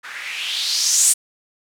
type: noise with low-pass filter sweep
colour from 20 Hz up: violet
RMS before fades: -20 dBFS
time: 0.03-1.14 s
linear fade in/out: 20 ms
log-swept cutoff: 1500 to 8700 Hz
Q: 3.6
effects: none